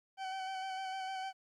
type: tone with vibrato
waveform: 40% pulse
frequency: 762 Hz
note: G5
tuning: 49 cents flat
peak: -37 dBFS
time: 0.17-1.33 s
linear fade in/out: 50 ms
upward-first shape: square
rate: 6.6 Hz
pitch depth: 19 cents each way
effects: low-pass 5000 Hz 12 dB/octave + 13-bit